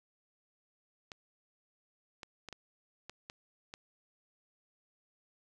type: clicks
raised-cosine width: 0.2 ms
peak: -27 dBFS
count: 7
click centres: 1.118 / 2.232 / 2.487 / 2.527 / 3.096 / 3.299 / 3.739 s
effects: none